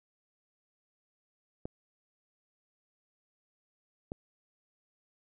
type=clicks; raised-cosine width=2 ms; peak=-24 dBFS; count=2; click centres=1.655 / 4.119 s; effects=none